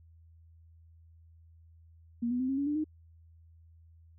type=tone with pitch steps; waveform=sine; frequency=236 / 246.7 / 258 / 269.7 / 282 / 294.8 / 308.2 Hz; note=A#3 / B3 / C4 / C#4 / C#4 / D4 / D#4; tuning=+22 / -2 / -24 / -47 / +30 / +7 / -16 cents; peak=-28 dBFS; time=2.22-2.843 s; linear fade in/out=10 ms; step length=89 ms; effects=added 82 Hz sine -55 dBFS peak until 4.18 s